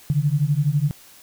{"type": "beating tone pair", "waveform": "sine", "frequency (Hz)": [140.2, 152.2], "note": ["C#3", "D#3"], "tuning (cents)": [20, -38], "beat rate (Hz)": 12, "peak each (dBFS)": -20, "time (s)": [0.1, 0.91], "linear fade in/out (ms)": 0, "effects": ["white hiss -48 dBFS RMS until 1.22 s"]}